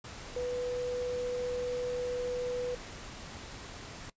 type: tone in noise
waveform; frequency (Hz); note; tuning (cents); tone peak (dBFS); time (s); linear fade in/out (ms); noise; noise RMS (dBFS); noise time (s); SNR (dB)
sine; 493.9; B4; 0; -31; 0.36-2.75; 5; pink; -45; 0.04-4.1; +11
effects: noise-tail reverb RT60 0.1 s tail -19 dB re dry + resampled to 16000 Hz